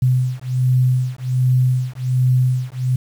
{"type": "beating tone pair", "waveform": "sine", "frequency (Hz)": [126.7, 128], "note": ["B2", "C3"], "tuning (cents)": [45, -38], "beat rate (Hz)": 1.3, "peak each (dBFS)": -17, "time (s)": [0.02, 2.96], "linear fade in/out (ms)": 5, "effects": ["7-bit"]}